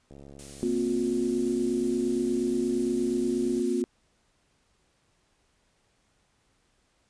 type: click train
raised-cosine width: 2 ms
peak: -34 dBFS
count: 245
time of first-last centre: 0.11-3.596 s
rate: 70 Hz
type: noise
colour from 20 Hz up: blue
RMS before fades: -43 dBFS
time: 0.39-3.82 s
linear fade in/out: 2 ms
type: chord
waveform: sine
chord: Bb suspended second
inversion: none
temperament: equal with one note detuned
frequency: 233.1 / 261.6 / 357.2 Hz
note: Bb3 / C4 / F4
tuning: 0 / 0 / +39 cents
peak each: -30 / -29 / -27 dBFS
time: 0.63-3.84 s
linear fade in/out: 0 ms
effects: pink hiss -69 dBFS RMS until 7.09 s + resampled to 22050 Hz